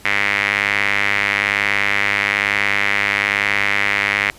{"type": "tone with band-pass filter", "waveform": "sawtooth", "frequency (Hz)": 101.1, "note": "G#2", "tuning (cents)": -46, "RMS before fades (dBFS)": -18, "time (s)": [0.05, 4.3], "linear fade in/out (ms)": 0, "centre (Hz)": 2100, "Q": 4.7, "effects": ["pink hiss -44 dBFS RMS until 4.38 s", "resampled to 32000 Hz"]}